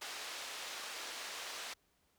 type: band-pass noise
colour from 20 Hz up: white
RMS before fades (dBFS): -45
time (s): 0.01-1.74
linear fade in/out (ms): 10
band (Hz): 470 to 5000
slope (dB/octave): 12
effects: pink hiss -75 dBFS RMS until 2.18 s